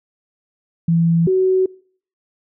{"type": "tone pair in turn", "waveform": "sine", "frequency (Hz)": [167, 374.9], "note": ["E3", "F#4"], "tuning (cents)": [23, 23], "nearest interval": "octave + major second", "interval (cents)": 1400, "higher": "second", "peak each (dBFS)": -12, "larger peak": "neither", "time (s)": [[0.88, 1.27], [1.27, 1.66]], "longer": "neither", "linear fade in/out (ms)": 5, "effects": ["noise-tail reverb RT60 0.5 s tail -23 dB re dry"]}